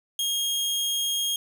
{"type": "tone", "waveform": "sawtooth", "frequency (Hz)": 3251, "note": "G#7", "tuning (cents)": -38, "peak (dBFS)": -21, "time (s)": [0.19, 1.36], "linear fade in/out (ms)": 2, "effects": []}